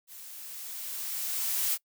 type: noise with level ramp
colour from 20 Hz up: blue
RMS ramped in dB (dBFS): -47 to -27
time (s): 0.07-1.78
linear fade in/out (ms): 50
effects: noise-tail reverb RT60 0.1 s tail -23 dB re dry